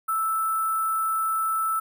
sine tone with sample-and-hold, 1320 Hz, E6, 2 cents sharp, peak -22 dBFS, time 0.08-1.8 s, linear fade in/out 10 ms, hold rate 11025 Hz, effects none

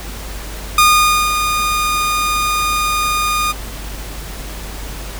sawtooth tone with ADSR envelope, 1223 Hz, D#6, 30 cents flat, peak -3 dBFS, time 0.78-3.53 s, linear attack 3 ms, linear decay 510 ms, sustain -8 dB, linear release 24 ms, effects added 50 Hz sine -27 dBFS peak until 5.19 s + pink hiss -31 dBFS RMS until 5.19 s

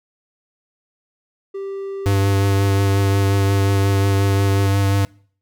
triangle tone, 392 Hz, G4, in tune, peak -23 dBFS, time 1.54-4.67 s, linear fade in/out 10 ms
square tone with vibrato, 98.9 Hz, G2, 16 cents sharp, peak -15 dBFS, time 2.06-5.05 s, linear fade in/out 0 ms, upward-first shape triangle, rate 5.6 Hz, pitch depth 20 cents each way
effects noise-tail reverb RT60 0.5 s tail -25 dB re dry

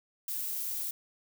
violet noise, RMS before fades -35 dBFS, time 0.28-0.91 s, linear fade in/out 2 ms, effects none

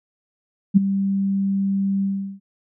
sine tone with ADSR envelope, 196 Hz, G3, in tune, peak -6 dBFS, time 0.74-2.4 s, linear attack 29 ms, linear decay 14 ms, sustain -12 dB, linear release 370 ms, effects none

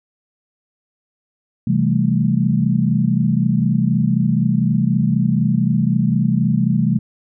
sine chord, A minor seventh, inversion first, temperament equal, 130.81 / 164.81 / 196 / 220 Hz, C3 / E3 / G3 / A3, 0 / 0 / 0 / 0 cents, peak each -19 dBFS, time 1.67-6.99 s, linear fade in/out 5 ms, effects none

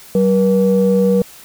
sine tone pair together, 190.37 / 480.2 Hz, F#3 / B4, +50 / -49 cents, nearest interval octave + major third, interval 1601 cents, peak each -12 dBFS, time 0.15-1.22 s, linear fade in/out 2 ms, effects tanh soft clip ceiling -4 dBFS + white hiss -40 dBFS RMS until 1.44 s

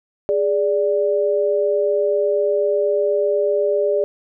sine tone pair together, 413.1 / 585 Hz, G#4 / D5, -9 / -7 cents, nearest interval tritone, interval 602 cents, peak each -18 dBFS, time 0.29-4.04 s, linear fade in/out 0 ms, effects none

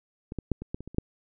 clicks, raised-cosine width 3 ms, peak -23 / -19 / -12 / -24 / -18 / -26 / -27 / -30 / -10 dBFS, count 9, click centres 0.321 / 0.387 / 0.517 / 0.62 / 0.745 / 0.806 / 0.876 / 0.946 / 0.984 s, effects none

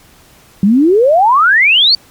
sine exponential sweep, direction up, 186.9 to 4635 Hz, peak -5 dBFS, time 0.63-1.95 s, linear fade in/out 2 ms, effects pink hiss -44 dBFS RMS until 2.1 s + MP3 96 kbps

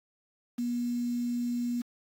sine tone with quantisation, 241.1 Hz, B3, 41 cents flat, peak -28 dBFS, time 0.58-1.82 s, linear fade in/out 10 ms, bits 8, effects AAC 64 kbps

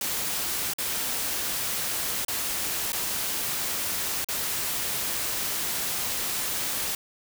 white noise with dropouts, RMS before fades -29 dBFS, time 0.01-6.95 s, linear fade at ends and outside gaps 2 ms, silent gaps 0.736-0.784 / 2.249-2.282 / 2.921-2.93 / 4.245-4.286 s, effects none

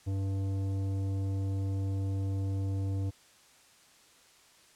triangle tone with tanh clipping, 97.2 Hz, G2, 14 cents flat, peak -31 dBFS, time 0.06-3.11 s, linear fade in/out 20 ms, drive 16 dB, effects white hiss -60 dBFS RMS until 4.75 s + low-pass 9000 Hz 12 dB/octave

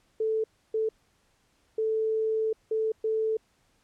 sine tone bursts at uneven times, 440 Hz, A4, in tune, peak -24 dBFS, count 5, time 0.2-0.44 / 0.74-0.89 / 1.78-2.53 / 2.71-2.92 / 3.04-3.37 s, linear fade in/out 5 ms, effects pink hiss -68 dBFS RMS until 3.83 s + low-pass 10000 Hz 12 dB/octave

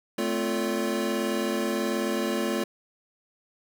square tone cluster, 219.3 / 257.9 / 347.4 / 443.6 / 570 Hz, A3 / C4 / F4 / A4 / C#5, -6 / -25 / -9 / +14 / +48 cents, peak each -31 / -34 / -31 / -35 / -34 dBFS, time 0.18-2.64 s, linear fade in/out 5 ms, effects none

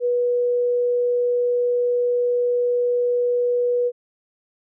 sine tone, 487.3 Hz, B4, 23 cents flat, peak -17 dBFS, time 0-3.92 s, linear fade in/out 50 ms, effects none

